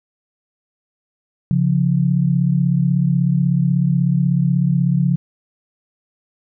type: tone pair together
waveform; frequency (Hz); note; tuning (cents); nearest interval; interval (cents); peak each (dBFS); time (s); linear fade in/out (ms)
sine; 138.3 / 174.61; C#3 / F3; -4 / 0; major third; 404; -16; 1.51-5.16; 0
effects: none